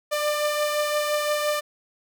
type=beating tone pair; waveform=sawtooth; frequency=595 / 600.8 Hz; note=D5 / D5; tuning=+22 / +39 cents; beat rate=5.8 Hz; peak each=-19 / -27 dBFS; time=0.11-1.61 s; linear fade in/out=20 ms; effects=none